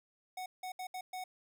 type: tone bursts at uneven times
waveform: square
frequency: 740 Hz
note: F#5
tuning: in tune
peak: -40 dBFS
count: 5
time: 0.37-0.46 / 0.63-0.72 / 0.79-0.87 / 0.94-1.01 / 1.13-1.24 s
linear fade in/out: 5 ms
effects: none